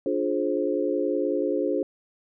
sine chord, D half-diminished seventh, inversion none, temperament just, 293.7 / 352.4 / 422.9 / 528.6 Hz, D4 / F4 / Ab4 / C5, 0 / +16 / +31 / +18 cents, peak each -28 dBFS, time 0.06-1.83 s, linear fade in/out 2 ms, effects none

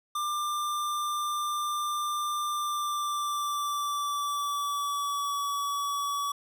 square tone with pitch glide, 1191 to 1138.5 Hz, D6 to C#6, +24 to +46 cents, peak -29 dBFS, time 0.15-6.32 s, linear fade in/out 5 ms, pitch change -78 cents, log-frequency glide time 2.46-5.36 s, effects none

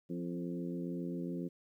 harmonic tone with a mistuned harmonic, 87.31 Hz, F2, in tune, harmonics 2 / 3 / 4 / 5 / 6, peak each -39 / -41 / -43 / -49 / -51 dBFS, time 0.09-1.49 s, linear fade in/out 20 ms, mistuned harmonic 4, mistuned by -26 cents, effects 12-bit

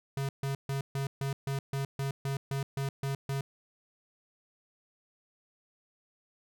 square tone bursts, 137.4 Hz, C#3, 15 cents flat, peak -31 dBFS, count 13, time 0.17-3.41 s, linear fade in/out 2 ms, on 120 ms, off 140 ms, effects none

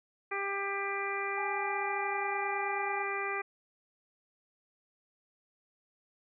harmonic tone, 396.9 Hz, G4, 22 cents sharp, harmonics 1 / 2 / 3 / 4 / 5 / 6, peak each -38 / -40 / -38 / -42 / -38 / -39 dBFS, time 0.31-3.42 s, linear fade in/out 10 ms
sine tone with pitch glide, 830.6 to 823 Hz, G#5 to G#5, 0 to -16 cents, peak -36 dBFS, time 1.37-3.04 s, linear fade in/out 10 ms, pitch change -16 cents, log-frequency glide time 1.65-2.27 s
effects none

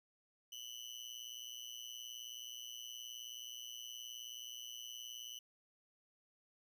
30% pulse tone with amplitude modulation, 3000 Hz, F#7, 23 cents sharp, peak -40 dBFS, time 0.52-5.39 s, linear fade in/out 5 ms, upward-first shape sine, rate 119 Hz, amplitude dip 90%, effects none

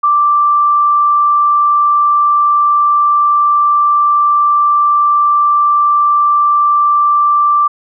sine tone, 1174.7 Hz, D6, in tune, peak -7 dBFS, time 0.03-7.68 s, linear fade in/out 10 ms, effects none

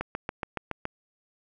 click train, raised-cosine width 0.5 ms, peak -15 dBFS, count 7, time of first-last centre 0.01-0.854 s, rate 7.11 Hz, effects none

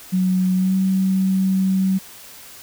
sine tone with pitch glide, 185 to 189.98 Hz, F#3 to F#3, 0 to +46 cents, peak -15 dBFS, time 0.12-1.99 s, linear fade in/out 20 ms, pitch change +46 cents, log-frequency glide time 0.56-0.75 s, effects white hiss -41 dBFS RMS until 2.62 s

